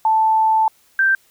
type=tone pair in turn; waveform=sine; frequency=880 / 1568 Hz; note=A5 / G6; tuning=0 / 0 cents; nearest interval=minor seventh; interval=1000 cents; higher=second; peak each=-12 dBFS; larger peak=neither; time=0.05-0.68 / 0.99-1.15 s; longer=first; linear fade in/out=2 ms; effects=white hiss -56 dBFS RMS until 1.3 s